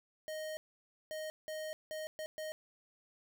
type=tone bursts at uneven times; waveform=square; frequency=622.3 Hz; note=D#5; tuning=in tune; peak=-40 dBFS; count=6; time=0.28-0.57 / 1.11-1.3 / 1.48-1.73 / 1.91-2.07 / 2.19-2.26 / 2.38-2.52 s; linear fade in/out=0 ms; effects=none